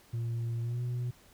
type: tone with pitch glide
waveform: sine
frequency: 116.54 to 122.55 Hz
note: A#2 to B2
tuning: 0 to -13 cents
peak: -28 dBFS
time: 0.13-1.11 s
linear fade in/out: 10 ms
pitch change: +87 cents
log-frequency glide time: 0.62-0.81 s
effects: tanh soft clip ceiling -30 dBFS + pink hiss -60 dBFS RMS until 1.33 s